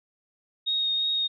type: tone with vibrato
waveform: sine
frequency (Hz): 3729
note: A#7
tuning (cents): 0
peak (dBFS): -23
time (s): 0.66-1.28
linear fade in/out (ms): 20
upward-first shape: triangle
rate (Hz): 2.9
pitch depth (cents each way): 13
effects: none